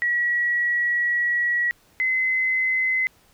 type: tone pair in turn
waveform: sine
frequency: 1923 / 2045 Hz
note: B6 / C7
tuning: -47 / -40 cents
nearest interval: minor second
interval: 107 cents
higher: second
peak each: -19 / -19 dBFS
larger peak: neither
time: 0.02-1.71 / 2-3.07 s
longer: first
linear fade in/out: 0 ms
effects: pink hiss -58 dBFS RMS until 3.33 s